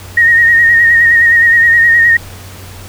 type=tone with vibrato; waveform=sine; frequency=1864.7 Hz; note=A#6; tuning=in tune; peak=-4 dBFS; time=0.17-2.17 s; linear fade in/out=5 ms; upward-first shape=sine; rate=9.6 Hz; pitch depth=36 cents each way; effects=added 93 Hz sine -30 dBFS peak until 2.88 s + pink hiss -33 dBFS RMS until 2.88 s